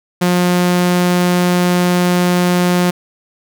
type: tone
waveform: sawtooth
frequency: 178.1 Hz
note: F3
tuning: 34 cents sharp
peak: -7 dBFS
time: 0.21-2.91 s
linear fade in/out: 10 ms
effects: none